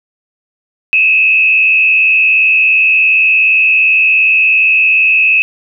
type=tone with frequency modulation; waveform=sine; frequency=2581 Hz; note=E7; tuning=37 cents flat; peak=-6 dBFS; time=0.93-5.42 s; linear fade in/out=0 ms; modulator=77.3 Hz; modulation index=1; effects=none